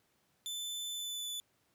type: tone with pitch glide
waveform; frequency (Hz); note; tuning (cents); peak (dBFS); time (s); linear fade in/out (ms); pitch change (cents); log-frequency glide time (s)
sawtooth; 3520 to 3482; A7 to A7; 0 to -19; -35; 0.46-1.4; 0; -19; 0.91-1.29
effects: pink hiss -74 dBFS RMS until 1.74 s + high-pass 100 Hz 12 dB/octave